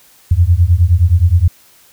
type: beating tone pair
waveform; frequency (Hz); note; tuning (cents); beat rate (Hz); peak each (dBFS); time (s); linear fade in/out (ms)
sine; 82.41 / 92.01; E2 / F#2; 0 / -9; 9.6; -10; 0.31-1.48; 5
effects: white hiss -47 dBFS RMS until 1.92 s